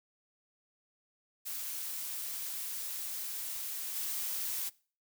blue noise with level steps, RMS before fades -39 / -36 dBFS, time 1.45-4.7 s, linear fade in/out 20 ms, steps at 3.95 s, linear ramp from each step 10 ms, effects noise-tail reverb RT60 0.4 s tail -22 dB re dry

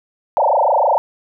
sine tone with frequency modulation, 740 Hz, F#5, in tune, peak -11 dBFS, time 0.37-0.98 s, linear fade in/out 0 ms, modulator 26.4 Hz, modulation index 7.5, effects none

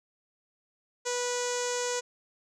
sawtooth tone with low-pass filter, 490 Hz, B4, 14 cents flat, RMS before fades -31 dBFS, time 1.05-2.01 s, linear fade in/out 20 ms, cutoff 6800 Hz, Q 5.3, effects none

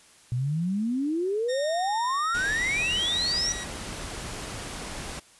sine exponential sweep, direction up, 117.9 to 5900 Hz, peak -24 dBFS, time 0.32-3.52 s, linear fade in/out 0 ms
15% pulse tone with pitch glide, 1842 to 1916.9 Hz, A#6 to A#6, -21 to +48 cents, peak -28 dBFS, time 1.48-3.65 s, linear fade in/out 20 ms, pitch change +69 cents, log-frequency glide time 2.16-2.78 s
pink noise, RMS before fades -36 dBFS, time 2.34-5.2 s, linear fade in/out 10 ms
effects white hiss -55 dBFS RMS until 5.39 s + resampled to 24000 Hz

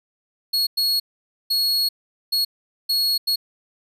45% pulse tone bursts at uneven times, 4328 Hz, C#8, 42 cents flat, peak -17 dBFS, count 6, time 0.53-0.67 / 0.77-1 / 1.5-1.89 / 2.32-2.45 / 2.89-3.18 / 3.27-3.36 s, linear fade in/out 10 ms, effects resampled to 32000 Hz

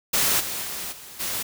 white noise with level steps, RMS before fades -21 / -30 / -32 / -42 / -28 dBFS, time 0.13-1.43 s, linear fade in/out 10 ms, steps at 0.39 / 0.62 / 0.91 / 1.19 s, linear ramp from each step 20 ms, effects none

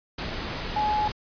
sine tone in noise, 846 Hz, G#5, 32 cents sharp, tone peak -22 dBFS, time 0.76-1.08 s, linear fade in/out 5 ms, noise pink, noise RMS -32 dBFS, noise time 0.18-1.12 s, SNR +7 dB, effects resampled to 11025 Hz

